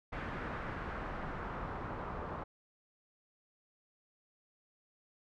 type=noise with low-pass filter sweep; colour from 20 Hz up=pink; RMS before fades=-41 dBFS; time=0.12-2.44 s; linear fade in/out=10 ms; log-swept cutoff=1700 to 1100 Hz; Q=1.7; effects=none